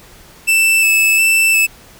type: tone with vibrato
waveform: 45% pulse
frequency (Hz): 2637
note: E7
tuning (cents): 0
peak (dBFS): -9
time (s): 0.47-1.67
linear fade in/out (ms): 20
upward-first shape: square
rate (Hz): 1.4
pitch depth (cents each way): 14
effects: pink hiss -42 dBFS RMS until 1.99 s